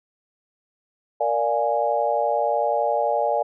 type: chord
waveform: sine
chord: Bb dominant seventh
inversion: none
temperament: equal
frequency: 466.2 / 587.3 / 698.5 / 830.6 Hz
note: Bb4 / D5 / F5 / Ab5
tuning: 0 / 0 / 0 / 0 cents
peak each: -27 / -23 / -25 / -24 dBFS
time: 1.2-3.43 s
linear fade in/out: 10 ms
effects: none